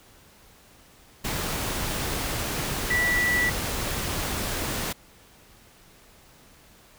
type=tone in noise; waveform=sine; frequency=1957 Hz; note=B6; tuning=16 cents flat; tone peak=-21 dBFS; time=2.9-3.5 s; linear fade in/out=10 ms; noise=pink; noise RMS=-29 dBFS; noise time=1.24-4.93 s; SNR=+5 dB; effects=pink hiss -54 dBFS RMS until 6.98 s